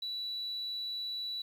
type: tone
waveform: sine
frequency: 3942 Hz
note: B7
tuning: 4 cents flat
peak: -34 dBFS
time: 0.02-1.42 s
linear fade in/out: 5 ms
effects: tanh soft clip ceiling -31 dBFS + 10-bit